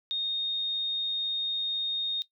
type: tone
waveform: sine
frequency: 3698 Hz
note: A#7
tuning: 15 cents flat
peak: -27 dBFS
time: 0.11-2.22 s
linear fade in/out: 0 ms
effects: noise-tail reverb RT60 0.1 s tail -18 dB re dry